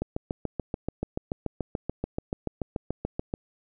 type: click train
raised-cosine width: 2 ms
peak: -15 dBFS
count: 24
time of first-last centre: 0.02-3.339 s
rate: 6.93 Hz
effects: none